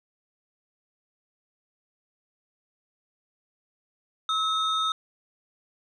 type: tone pair together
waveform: sine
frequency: 1292 / 3670 Hz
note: E6 / A#7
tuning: -35 / -28 cents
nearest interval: octave + tritone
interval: 1807 cents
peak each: -23 / -25 dBFS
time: 4.29-4.92 s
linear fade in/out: 2 ms
effects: tanh soft clip ceiling -20 dBFS